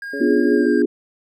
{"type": "tone with pitch glide", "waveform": "triangle", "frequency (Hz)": [1623, 1597.9], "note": ["G#6", "G6"], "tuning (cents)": [-40, 33], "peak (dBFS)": -26, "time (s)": [0.02, 0.82], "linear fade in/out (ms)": 2, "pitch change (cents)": -27, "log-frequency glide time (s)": [0.53, 0.65]}
{"type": "harmonic tone", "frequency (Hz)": 140, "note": "C#3", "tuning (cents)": 18, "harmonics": [2, 3, 4], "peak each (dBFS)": [-28, -27, -32], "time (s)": [0.13, 0.66], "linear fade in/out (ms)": 5}
{"type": "chord", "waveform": "sine", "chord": "B diminished seventh", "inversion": "none", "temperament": "equal", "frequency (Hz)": [246.9, 293.7, 349.2, 415.3], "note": ["B3", "D4", "F4", "Ab4"], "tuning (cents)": [0, 0, 0, 0], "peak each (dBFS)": -19, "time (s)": [0.2, 0.86], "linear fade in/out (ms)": 10}
{"effects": []}